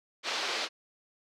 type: band-pass noise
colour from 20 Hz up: white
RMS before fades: -33 dBFS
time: 0.23-0.69 s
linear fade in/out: 50 ms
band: 320 to 4800 Hz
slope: 24 dB/octave
effects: none